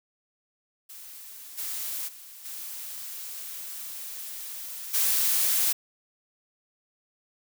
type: noise with level steps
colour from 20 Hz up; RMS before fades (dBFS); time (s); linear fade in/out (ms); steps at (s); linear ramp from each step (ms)
blue; -44 / -33 / -46 / -38 / -24; 0.89-5.73; 10; 1.57 / 2.07 / 2.44 / 4.93; 20
effects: none